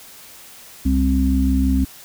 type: harmonic tone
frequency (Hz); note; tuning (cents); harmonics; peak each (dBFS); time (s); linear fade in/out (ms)
66; C2; +16; 1 / 3 / 4; -17 / -23 / -18; 0.85-1.85; 10
effects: white hiss -42 dBFS RMS until 2.04 s